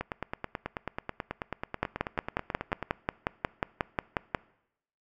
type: two click trains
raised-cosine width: 0.5 ms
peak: -11 / -17 dBFS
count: 15 / 27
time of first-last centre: 1.83-4.348 / 0.01-2.827 s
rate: 5.56 / 9.23 Hz
effects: noise-tail reverb RT60 0.8 s tail -22 dB re dry